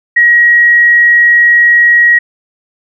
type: tone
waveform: sine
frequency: 1900 Hz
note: A#6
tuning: 33 cents sharp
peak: -3 dBFS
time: 0.16-2.19 s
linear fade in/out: 10 ms
effects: none